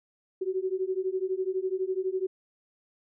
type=beating tone pair; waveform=sine; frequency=370 / 382 Hz; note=F#4 / G4; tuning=0 / -45 cents; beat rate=12 Hz; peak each=-30 dBFS; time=0.41-2.27 s; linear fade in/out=10 ms; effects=none